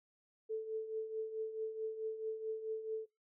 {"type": "tone with tremolo", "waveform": "sine", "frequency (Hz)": 440, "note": "A4", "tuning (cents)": 0, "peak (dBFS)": -34, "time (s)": [0.49, 3.06], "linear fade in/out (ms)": 20, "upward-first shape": "triangle", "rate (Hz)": 4.6, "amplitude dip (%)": 70, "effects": ["noise-tail reverb RT60 0.2 s tail -20 dB re dry"]}